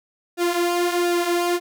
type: tone with flanger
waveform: sawtooth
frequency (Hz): 349.2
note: F4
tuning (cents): 0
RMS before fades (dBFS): -21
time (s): 0.37-1.6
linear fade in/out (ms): 50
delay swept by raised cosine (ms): 0.92 to 5.22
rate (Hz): 1.4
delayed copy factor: -0.6
effects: none